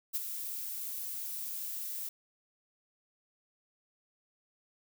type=noise with ADSR envelope; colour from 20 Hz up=violet; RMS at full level=-31 dBFS; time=0.13-2.09 s; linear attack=29 ms; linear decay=23 ms; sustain=-8 dB; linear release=4 ms; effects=none